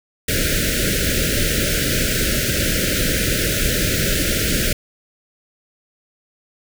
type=band-stop noise; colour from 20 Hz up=pink; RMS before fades=-19 dBFS; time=0.28-4.73 s; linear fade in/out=5 ms; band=620 to 1400 Hz; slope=96 dB/octave; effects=none